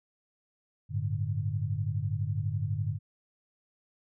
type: chord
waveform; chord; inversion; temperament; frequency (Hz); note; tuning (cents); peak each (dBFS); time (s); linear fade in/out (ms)
sine; G suspended second; none; equal; 98 / 110 / 146.83; G2 / A2 / D3; 0 / 0 / 0; -32 / -32 / -34; 0.89-2.99; 50
effects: none